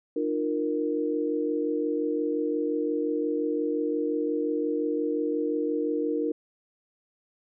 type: chord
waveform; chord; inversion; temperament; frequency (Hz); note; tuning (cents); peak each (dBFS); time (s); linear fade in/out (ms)
sine; Eb suspended second; none; equal with one note detuned; 303.5 / 349.2 / 466.2; Eb4 / F4 / Bb4; -43 / 0 / 0; -28 / -32 / -28; 0.16-6.32; 5
effects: none